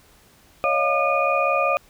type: tone cluster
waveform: sine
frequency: 558 / 623 / 699 / 1207 / 2461 Hz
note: C#5 / D#5 / F5 / D6 / D#7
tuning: +11 / +2 / +1 / +47 / -20 cents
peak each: -23 / -27 / -25 / -22 / -25 dBFS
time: 0.64-1.77 s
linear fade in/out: 0 ms
effects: pink hiss -54 dBFS RMS until 1.89 s